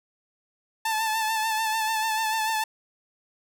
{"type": "tone with vibrato", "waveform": "sawtooth", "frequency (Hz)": 880, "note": "A5", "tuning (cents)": 0, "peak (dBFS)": -20, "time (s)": [0.85, 2.64], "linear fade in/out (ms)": 5, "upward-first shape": "sine", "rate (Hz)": 6.8, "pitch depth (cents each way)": 36, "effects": []}